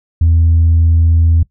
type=tone; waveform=sine; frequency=82.41 Hz; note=E2; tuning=in tune; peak=-5 dBFS; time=0.21-1.43 s; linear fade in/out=5 ms; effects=noise-tail reverb RT60 0.1 s tail -21 dB re dry + tanh soft clip ceiling -4 dBFS